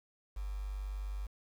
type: tone with quantisation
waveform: sine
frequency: 49.46 Hz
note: G1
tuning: 16 cents sharp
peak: -36 dBFS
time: 0.36-1.27 s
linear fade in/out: 10 ms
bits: 9
effects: none